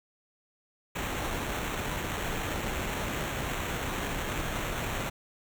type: noise with sample-and-hold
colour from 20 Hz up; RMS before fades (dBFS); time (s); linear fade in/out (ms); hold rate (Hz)
pink; -33; 0.95-5.1; 10; 4900
effects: none